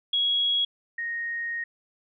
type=tone pair in turn; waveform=sine; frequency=3322 / 1864.4 Hz; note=G#7 / A#6; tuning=0 / 0 cents; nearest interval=minor seventh; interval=1000 cents; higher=first; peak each=-21 / -28 dBFS; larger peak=first; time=0.13-0.65 / 0.98-1.64 s; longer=second; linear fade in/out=5 ms; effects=none